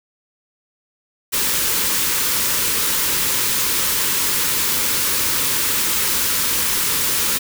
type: band-stop noise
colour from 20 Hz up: white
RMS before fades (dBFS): -19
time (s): 1.32-7.39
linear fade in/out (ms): 20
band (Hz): 570 to 850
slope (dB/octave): 96
effects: none